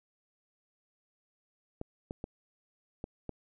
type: clicks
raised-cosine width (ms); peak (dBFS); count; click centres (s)
2; -24; 5; 1.814 / 2.109 / 2.241 / 3.041 / 3.293
effects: none